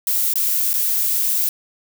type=noise with dropouts; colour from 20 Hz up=violet; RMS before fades=-19 dBFS; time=0.07-1.49 s; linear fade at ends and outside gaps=1 ms; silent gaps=0.337-0.356 / 0.732-0.739 s; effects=none